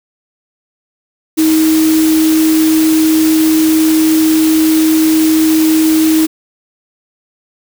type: tone in noise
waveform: sine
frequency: 316.3 Hz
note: D#4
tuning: 29 cents sharp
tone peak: -7 dBFS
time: 1.37-6.27 s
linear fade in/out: 20 ms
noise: white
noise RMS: -20 dBFS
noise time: 1.37-6.27 s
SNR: +10 dB
effects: none